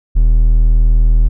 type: tone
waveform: triangle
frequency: 40.06 Hz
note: E1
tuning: 49 cents flat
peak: -4 dBFS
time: 0.15-1.29 s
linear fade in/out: 20 ms
effects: none